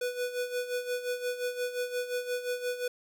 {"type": "tone with tremolo", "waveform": "square", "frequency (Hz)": 493.5, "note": "B4", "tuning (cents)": -1, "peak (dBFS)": -29, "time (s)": [0.01, 2.88], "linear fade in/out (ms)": 5, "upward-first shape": "sine", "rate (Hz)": 5.7, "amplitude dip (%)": 70, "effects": ["11-bit"]}